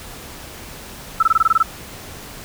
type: tone bursts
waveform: sine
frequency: 1318.5 Hz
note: E6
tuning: in tune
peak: -10 dBFS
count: 9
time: 1.2-1.628 s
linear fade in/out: 5 ms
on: 28 ms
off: 22 ms
effects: pink hiss -36 dBFS RMS until 2.44 s